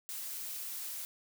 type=noise; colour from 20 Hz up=blue; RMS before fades=-41 dBFS; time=0.09-1.05 s; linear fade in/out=0 ms; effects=none

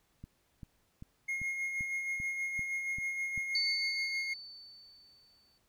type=click train; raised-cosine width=5 ms; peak=-33 dBFS; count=9; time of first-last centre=0.24-3.377 s; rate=2.55 Hz
type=tone with tremolo; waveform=triangle; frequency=2148 Hz; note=C7; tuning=45 cents sharp; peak=-30 dBFS; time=1.28-4.34 s; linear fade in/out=10 ms; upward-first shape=sine; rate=6.3 Hz; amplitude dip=40%
type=tone with exponential decay; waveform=sine; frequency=4518 Hz; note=C#8; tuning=32 cents sharp; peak=-28 dBFS; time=3.55-5.58 s; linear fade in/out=2 ms; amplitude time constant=440 ms
effects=pink hiss -73 dBFS RMS until 5.68 s

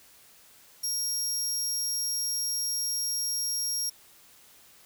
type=tone; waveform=25% pulse; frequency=5600 Hz; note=F8; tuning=4 cents sharp; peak=-23 dBFS; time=0.83-3.9 s; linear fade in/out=10 ms; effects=white hiss -56 dBFS RMS until 4.85 s

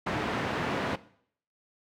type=band-pass noise; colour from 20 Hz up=pink; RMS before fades=-31 dBFS; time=0.06-0.96 s; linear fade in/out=10 ms; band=140 to 2200 Hz; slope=12 dB/octave; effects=noise-tail reverb RT60 0.6 s tail -18 dB re dry

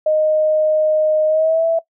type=tone with pitch glide; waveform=sine; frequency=619 to 659.6 Hz; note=D#5 to E5; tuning=-9 to +1 cents; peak=-12 dBFS; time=0.06-1.79 s; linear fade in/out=5 ms; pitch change=+110 cents; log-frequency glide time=1.27-1.66 s; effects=noise-tail reverb RT60 0.1 s tail -19 dB re dry

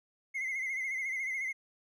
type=tone with vibrato; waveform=triangle; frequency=2100 Hz; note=C7; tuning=6 cents sharp; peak=-30 dBFS; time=0.34-1.53 s; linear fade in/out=20 ms; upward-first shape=sine; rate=14 Hz; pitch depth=67 cents each way; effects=tanh soft clip ceiling -27 dBFS

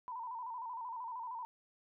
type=tone with vibrato; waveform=sine; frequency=955 Hz; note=A#5; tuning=42 cents sharp; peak=-40 dBFS; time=0.08-1.45 s; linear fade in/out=0 ms; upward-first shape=square; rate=13 Hz; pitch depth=76 cents each way; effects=none

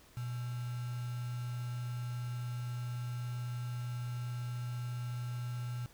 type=tone with quantisation; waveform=sine; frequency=121.9 Hz; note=B2; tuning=22 cents flat; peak=-36 dBFS; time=0.17-5.86 s; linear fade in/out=0 ms; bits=8; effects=pink hiss -61 dBFS RMS until 5.93 s

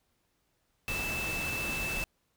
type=tone in noise; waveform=sine; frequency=2637 Hz; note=E7; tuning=in tune; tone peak=-33 dBFS; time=0.88-2.04 s; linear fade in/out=0 ms; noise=pink; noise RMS=-37 dBFS; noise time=0.88-2.04 s; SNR=+1 dB; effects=pink hiss -75 dBFS RMS until 2.36 s

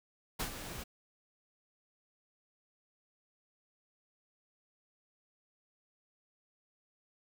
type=noise with ADSR envelope; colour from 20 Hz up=pink; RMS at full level=-34 dBFS; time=0.39-0.84 s; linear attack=14 ms; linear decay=88 ms; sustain=-10 dB; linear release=13 ms; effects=none

